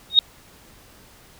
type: tone with exponential growth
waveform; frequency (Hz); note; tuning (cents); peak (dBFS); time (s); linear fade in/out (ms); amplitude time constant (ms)
sine; 3729; A#7; 0; -5; 0.1-0.19; 1; 19
effects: pink hiss -50 dBFS RMS until 1.39 s